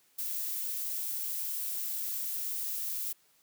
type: noise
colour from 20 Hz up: violet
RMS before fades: -35 dBFS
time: 0.18-3.13 s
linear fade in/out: 10 ms
effects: white hiss -67 dBFS RMS until 3.42 s + high-pass 100 Hz 12 dB/octave